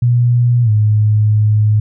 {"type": "tone with pitch glide", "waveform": "sine", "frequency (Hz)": [121, 106.56], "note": ["B2", "G#2"], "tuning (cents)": [-35, 45], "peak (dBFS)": -8, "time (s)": [0.02, 1.8], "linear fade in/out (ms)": 5, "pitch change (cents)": -220, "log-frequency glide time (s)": [0.63, 0.7], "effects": []}